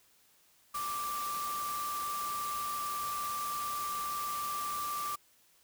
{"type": "tone in noise", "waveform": "sine", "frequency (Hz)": 1174.7, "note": "D6", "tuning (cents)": 0, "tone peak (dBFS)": -34, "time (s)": [0.74, 5.16], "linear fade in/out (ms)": 10, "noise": "white", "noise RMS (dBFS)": -42, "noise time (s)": [0.74, 5.16], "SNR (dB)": 5, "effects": ["white hiss -66 dBFS RMS until 5.63 s"]}